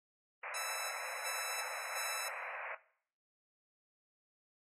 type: band-pass noise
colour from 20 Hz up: white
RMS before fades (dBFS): -44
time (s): 0.43-2.75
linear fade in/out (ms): 5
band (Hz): 510 to 2500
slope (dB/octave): 96
type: tone with tremolo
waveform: 5% pulse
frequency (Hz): 1318.5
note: E6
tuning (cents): 0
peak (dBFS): -28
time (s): 0.54-2.28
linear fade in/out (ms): 5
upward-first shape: square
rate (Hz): 1.4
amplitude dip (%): 60
effects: noise-tail reverb RT60 0.6 s tail -18 dB re dry + AAC 32 kbps